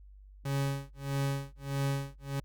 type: tone with tremolo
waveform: 40% pulse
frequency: 138.59 Hz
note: C#3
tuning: in tune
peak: -27 dBFS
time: 0.45-2.4 s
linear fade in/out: 5 ms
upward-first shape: sine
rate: 1.6 Hz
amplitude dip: 100%
effects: added 49 Hz sine -50 dBFS peak until 2.44 s + Opus 48 kbps